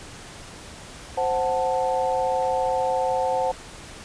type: chord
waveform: sine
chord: F# diminished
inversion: second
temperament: equal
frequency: 523.3 / 740 / 880 Hz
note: C5 / F#5 / A5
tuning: 0 / 0 / 0 cents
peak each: -24 / -25 / -26 dBFS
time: 1.17-3.52 s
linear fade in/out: 10 ms
effects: pink hiss -41 dBFS RMS until 4.04 s + resampled to 22050 Hz